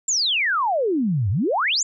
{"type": "exponential two-way sweep", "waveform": "sine", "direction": "down then up", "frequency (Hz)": [7530, 89.7, 7530], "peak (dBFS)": -18, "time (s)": [0.08, 1.83], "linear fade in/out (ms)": 5, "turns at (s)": 1.3, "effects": []}